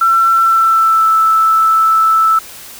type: tone with pitch glide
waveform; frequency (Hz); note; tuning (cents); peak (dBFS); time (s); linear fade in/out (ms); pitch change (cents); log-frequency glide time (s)
sine; 1346 to 1316.8; E6 to E6; +36 to -2; -7; 0.01-2.39; 5; -38; 0.37-1.13
effects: white hiss -33 dBFS RMS until 2.79 s